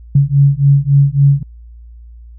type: beating tone pair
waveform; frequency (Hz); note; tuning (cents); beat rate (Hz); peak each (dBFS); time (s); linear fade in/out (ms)
sine; 138.59 / 142.19; C#3 / C#3; 0 / +44; 3.6; -10; 0.15-1.43; 5
effects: added 58 Hz sine -33 dBFS peak until 2.38 s